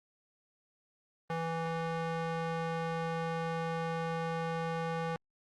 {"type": "tone with band-pass filter", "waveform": "square", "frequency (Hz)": 164.81, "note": "E3", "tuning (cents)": 0, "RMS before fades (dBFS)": -35, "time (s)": [1.3, 5.16], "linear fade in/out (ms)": 0, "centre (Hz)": 860, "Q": 0.69, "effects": ["Opus 32 kbps"]}